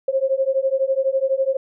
sine beating tone pair, 529 / 541 Hz, C5 / C#5, +19 / -42 cents, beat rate 12 Hz, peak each -20 dBFS, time 0.08-1.57 s, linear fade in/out 5 ms, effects none

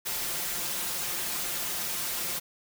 white noise with comb filter, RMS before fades -32 dBFS, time 0.05-2.4 s, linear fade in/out 20 ms, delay 5.7 ms, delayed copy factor +0.65, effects none

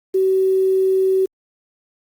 sine tone with quantisation, 380 Hz, F#4, 46 cents sharp, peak -13 dBFS, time 0.14-1.26 s, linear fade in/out 10 ms, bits 7, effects Opus 48 kbps

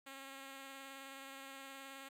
5% pulse tone with vibrato, 271.3 Hz, C#4, 37 cents flat, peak -38 dBFS, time 0.06-2.09 s, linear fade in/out 10 ms, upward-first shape sine, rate 19 Hz, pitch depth 16 cents each way, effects none

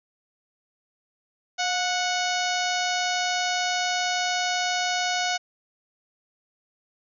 harmonic tone with a mistuned harmonic, 737 Hz, F#5, 7 cents flat, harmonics 1 / 2 / 3 / 4 / 5 / 6 / 7 / 8 / 9, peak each -27 / -30 / -32 / -33 / -34 / -35 / -35 / -36 / -37 dBFS, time 1.58-5.38 s, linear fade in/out 20 ms, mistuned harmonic 1, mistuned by -44 cents, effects none

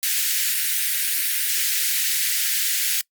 white high-pass noise, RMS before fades -22 dBFS, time 0.03-3.01 s, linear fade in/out 0 ms, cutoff 1600 Hz, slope 48 dB/octave, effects noise-tail reverb RT60 0.1 s tail -23 dB re dry + Opus 48 kbps

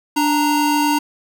square tone pair together, 294 / 930 Hz, D4 / A#5, +2 / -4 cents, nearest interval octave + minor sixth, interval 1994 cents, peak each -18 dBFS, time 0.16-0.99 s, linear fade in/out 10 ms, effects none

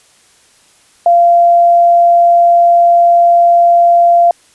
sine tone, 690 Hz, F5, 21 cents flat, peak -4 dBFS, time 1.06-4.31 s, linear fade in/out 2 ms, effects white hiss -48 dBFS RMS until 4.54 s + resampled to 24000 Hz

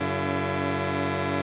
10% pulse tone cluster, 93.9 / 142.3 / 336.4 Hz, F#2 / C#3 / E4, +26 / +46 / +35 cents, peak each -21 dBFS, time 0-1.42 s, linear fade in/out 10 ms, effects resampled to 8000 Hz + 9-bit

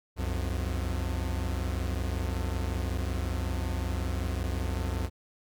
45% pulse tone pair together, 63.63 / 89 Hz, C2 / F2, -48 / +33 cents, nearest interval tritone, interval 581 cents, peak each -31 / -32 dBFS, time 0.16-5.1 s, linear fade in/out 50 ms, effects Opus 48 kbps

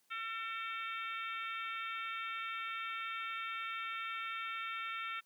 harmonic tone with a mistuned harmonic, 451.6 Hz, A4, 45 cents sharp, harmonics 3 / 4 / 5 / 6 / 7 / 8, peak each -41 / -48 / -45 / -47 / -52 / -52 dBFS, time 0.1-5.21 s, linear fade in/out 20 ms, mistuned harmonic 6, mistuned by -28 cents, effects white hiss -74 dBFS RMS until 5.25 s + high-pass 150 Hz 12 dB/octave

